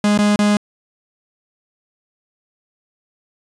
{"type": "tone with dropouts", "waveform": "45% pulse", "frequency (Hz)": 207.3, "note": "G#3", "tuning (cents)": -3, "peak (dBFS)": -12, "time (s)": [0.04, 0.57], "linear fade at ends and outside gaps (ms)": 2, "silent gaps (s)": [[0.177, 0.188], [0.36, 0.39]], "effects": ["resampled to 22050 Hz"]}